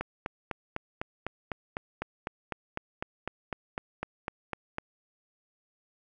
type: click train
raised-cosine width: 0.5 ms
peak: -17 dBFS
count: 20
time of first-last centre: 0.01-4.784 s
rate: 3.98 Hz
effects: none